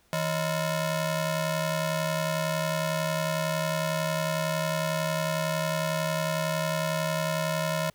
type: ring-modulated tone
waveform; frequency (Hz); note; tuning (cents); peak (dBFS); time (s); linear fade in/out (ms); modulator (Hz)
sawtooth; 395; G4; +13; -19; 0.13-7.9; 0; 233
effects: pink hiss -64 dBFS RMS until 7.94 s